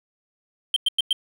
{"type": "tone bursts", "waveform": "triangle", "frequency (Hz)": 3136, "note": "G7", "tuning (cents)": 0, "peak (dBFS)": -15, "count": 4, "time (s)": [0.74, 1.129], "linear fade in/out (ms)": 2, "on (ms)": 23, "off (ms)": 99, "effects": []}